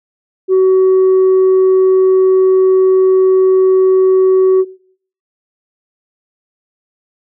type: tone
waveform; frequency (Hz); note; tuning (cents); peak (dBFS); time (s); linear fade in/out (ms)
sine; 376.5; F#4; +30; -4; 0.48-4.65; 50
effects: noise-tail reverb RT60 0.6 s tail -22 dB re dry + tanh soft clip ceiling -5 dBFS